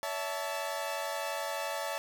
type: chord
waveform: sawtooth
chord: A major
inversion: first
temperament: equal with one note detuned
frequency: 567.7 / 659.3 / 880 Hz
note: C#5 / E5 / A5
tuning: +41 / 0 / 0 cents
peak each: -34 dBFS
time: 0.03-1.98 s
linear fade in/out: 0 ms
effects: none